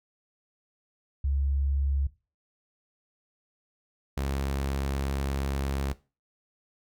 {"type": "tone pair in turn", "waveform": ["sine", "sawtooth"], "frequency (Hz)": [69.3, 68.5], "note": ["C#2", "C#2"], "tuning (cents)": [0, -20], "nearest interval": "unison", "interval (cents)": 20, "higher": "first", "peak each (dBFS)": -24, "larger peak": "neither", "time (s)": [[1.24, 2.07], [4.17, 5.93]], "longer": "second", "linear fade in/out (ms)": 5, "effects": ["noise-tail reverb RT60 0.3 s tail -18 dB re dry"]}